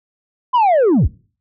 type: linear sweep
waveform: sine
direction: down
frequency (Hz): 1032 to 34.65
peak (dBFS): -7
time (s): 0.53-1.08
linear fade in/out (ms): 20
effects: noise-tail reverb RT60 0.4 s tail -24 dB re dry + tanh soft clip ceiling -9 dBFS